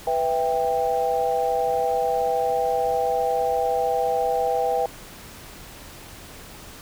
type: chord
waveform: sine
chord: E minor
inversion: second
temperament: just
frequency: 494.4 / 659.3 / 791.1 Hz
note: B4 / E5 / G5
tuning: +2 / 0 / +16 cents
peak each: -24 / -26 / -23 dBFS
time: 0.07-4.86 s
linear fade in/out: 2 ms
effects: pink hiss -42 dBFS RMS until 6.81 s